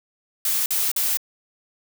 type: noise bursts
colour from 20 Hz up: blue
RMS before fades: -22 dBFS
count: 3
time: 0.45-1.172 s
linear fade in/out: 2 ms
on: 210 ms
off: 46 ms
effects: none